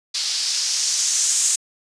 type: noise with low-pass filter sweep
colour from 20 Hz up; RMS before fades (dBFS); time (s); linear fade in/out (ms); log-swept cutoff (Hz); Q
violet; -21; 0.14-1.56; 10; 4500 to 7400; 2.7
effects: resampled to 22050 Hz